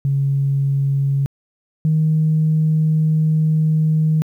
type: tone pair in turn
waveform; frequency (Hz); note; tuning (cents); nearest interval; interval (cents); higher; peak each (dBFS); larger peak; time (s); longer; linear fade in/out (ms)
sine; 138.5 / 156.45; C#3 / D#3; -1 / +10; major second; 211; second; -14 / -12; second; 0.05-1.26 / 1.85-4.22; second; 0
effects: tanh soft clip ceiling -8 dBFS + 9-bit